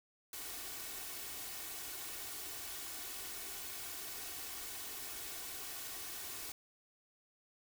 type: noise with comb filter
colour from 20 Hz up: white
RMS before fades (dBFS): -45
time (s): 0.33-6.52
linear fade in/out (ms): 2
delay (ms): 2.7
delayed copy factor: +0.6
effects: none